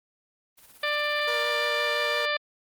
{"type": "noise with tremolo", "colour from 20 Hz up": "white", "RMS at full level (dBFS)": -49, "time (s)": [0.57, 1.69], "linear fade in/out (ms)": 20, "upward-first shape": "triangle", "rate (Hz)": 17, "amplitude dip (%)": 70}
{"type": "harmonic tone", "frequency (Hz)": 592, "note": "D5", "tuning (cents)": 14, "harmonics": [1, 2, 3, 4, 5, 6, 7, 8], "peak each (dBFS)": [-30, -32, -29, -32, -37, -34, -40, -39], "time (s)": [0.83, 2.37], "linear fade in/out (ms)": 5}
{"type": "tone with vibrato", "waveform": "sawtooth", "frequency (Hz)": 472.8, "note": "A#4", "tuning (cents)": 24, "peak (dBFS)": -29, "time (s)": [1.27, 2.26], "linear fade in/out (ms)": 10, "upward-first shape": "sine", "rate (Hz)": 5.8, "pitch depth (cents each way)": 17}
{"effects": ["Opus 24 kbps"]}